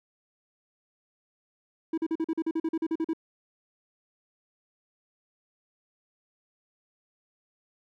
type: tone bursts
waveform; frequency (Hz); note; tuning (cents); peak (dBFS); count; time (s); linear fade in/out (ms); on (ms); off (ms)
triangle; 323.9; E4; -30; -23; 14; 1.93-3.134; 5; 47; 42
effects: none